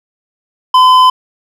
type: tone with hard clipping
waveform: sine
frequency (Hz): 1018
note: C6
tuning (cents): -48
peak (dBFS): -5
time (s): 0.74-1.1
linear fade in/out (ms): 5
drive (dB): 8
effects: none